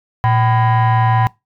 sine tone with frequency modulation, 115.7 Hz, A#2, 13 cents flat, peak -8 dBFS, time 0.24-1.27 s, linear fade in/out 0 ms, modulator 882 Hz, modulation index 0.97, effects noise-tail reverb RT60 0.2 s tail -24 dB re dry + tanh soft clip ceiling -9 dBFS

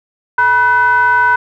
triangle ring-modulated tone, 267.2 Hz, C4, 36 cents sharp, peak -3 dBFS, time 0.38-1.36 s, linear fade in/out 5 ms, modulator 1240 Hz, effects none

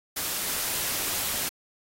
white noise, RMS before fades -29 dBFS, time 0.16-1.49 s, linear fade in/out 10 ms, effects AAC 48 kbps

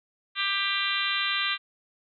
harmonic tone, 395.6 Hz, G4, 16 cents sharp, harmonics 3 / 4 / 5 / 6 / 7 / 8 / 9 / 10, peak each -33 / -33 / -33 / -33 / -33 / -33 / -33 / -33 dBFS, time 0.35-1.58 s, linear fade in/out 50 ms, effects none

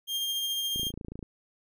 40% pulse tone with tremolo, 3205 Hz, G7, 38 cents sharp, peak -27 dBFS, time 0.07-0.92 s, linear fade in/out 50 ms, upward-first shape sine, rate 14 Hz, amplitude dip 25%
click train, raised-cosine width 3 ms, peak -26 dBFS, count 14, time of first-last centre 0.76-1.228 s, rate 27.8 Hz
effects none

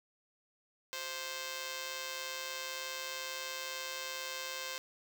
5% pulse tone with amplitude modulation, 523.3 Hz, C5, in tune, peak -24 dBFS, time 0.93-4.78 s, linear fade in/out 0 ms, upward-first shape sine, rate 150 Hz, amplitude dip 65%, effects none

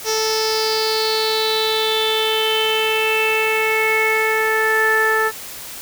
sawtooth tone with low-pass filter sweep, 439.1 Hz, A4, 4 cents flat, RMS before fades -18 dBFS, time 0.04-5.32 s, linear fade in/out 50 ms, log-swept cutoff 5700 to 1600 Hz, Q 7.4, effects white hiss -33 dBFS RMS until 5.81 s

